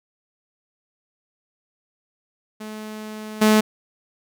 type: tone with level steps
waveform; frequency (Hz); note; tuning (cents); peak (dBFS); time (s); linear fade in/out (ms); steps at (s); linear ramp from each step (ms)
sawtooth; 215.2; A3; -38; -28 / -9; 2.6-3.61; 10; 3.41; 10
effects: none